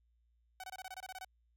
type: tone bursts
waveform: sawtooth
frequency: 752 Hz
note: F#5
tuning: 28 cents sharp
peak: -40 dBFS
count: 11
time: 0.6-1.247 s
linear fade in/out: 2 ms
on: 37 ms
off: 24 ms
effects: added 58 Hz sine -70 dBFS peak until 1.56 s